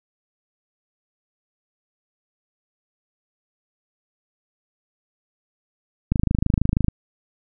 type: click train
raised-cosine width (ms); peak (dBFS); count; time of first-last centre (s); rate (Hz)
5; -6; 21; 6.12-6.883; 26.2
effects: none